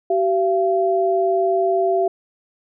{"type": "tone pair together", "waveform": "sine", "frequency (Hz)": [383.1, 682], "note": ["G4", "F5"], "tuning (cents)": [-40, -41], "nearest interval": "minor seventh", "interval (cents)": 999, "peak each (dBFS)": -18, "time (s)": [0.1, 2.08], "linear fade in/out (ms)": 5, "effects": []}